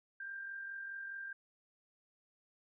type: tone with amplitude modulation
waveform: sine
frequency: 1588 Hz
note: G6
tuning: 22 cents sharp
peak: -40 dBFS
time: 0.2-1.33 s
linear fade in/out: 5 ms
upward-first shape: sine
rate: 44.8 Hz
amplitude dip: 40%
effects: none